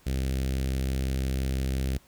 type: tone with notch filter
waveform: sawtooth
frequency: 65.9 Hz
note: C2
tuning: 13 cents sharp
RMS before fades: -28 dBFS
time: 0.06-1.98 s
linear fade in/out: 10 ms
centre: 1000 Hz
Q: 0.57
effects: pink hiss -59 dBFS RMS until 2.07 s